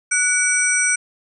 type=tone cluster; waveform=sine; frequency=1470 / 2283 / 5880 / 8470 Hz; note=F#6 / D7 / F#8 / C9; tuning=-12 / -50 / -12 / +20 cents; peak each=-21 / -22 / -22 / -19 dBFS; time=0.11-0.96 s; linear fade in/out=10 ms; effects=none